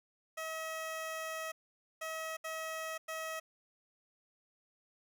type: tone bursts at uneven times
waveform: 15% pulse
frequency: 640 Hz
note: D#5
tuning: 49 cents sharp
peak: -32 dBFS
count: 4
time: 0.37-1.52 / 2.01-2.37 / 2.44-2.98 / 3.08-3.4 s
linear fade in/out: 10 ms
effects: none